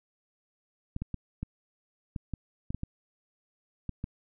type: clicks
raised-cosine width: 5 ms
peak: -21 dBFS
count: 11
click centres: 0.964 / 1.02 / 1.143 / 1.43 / 2.162 / 2.337 / 2.705 / 2.746 / 2.834 / 3.893 / 4.041 s
effects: none